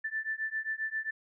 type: beating tone pair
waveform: sine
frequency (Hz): 1760 / 1767.5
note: A6 / A6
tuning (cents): 0 / +7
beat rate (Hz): 7.5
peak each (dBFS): -35 / -35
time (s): 0.04-1.11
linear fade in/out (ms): 10
effects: none